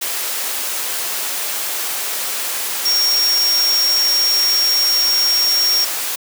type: tone in noise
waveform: sine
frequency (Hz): 5560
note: F8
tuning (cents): -9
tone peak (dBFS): -13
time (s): 2.85-5.85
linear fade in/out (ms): 10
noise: white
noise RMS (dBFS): -22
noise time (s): 0.01-6.16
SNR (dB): +6
effects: high-pass 400 Hz 12 dB/octave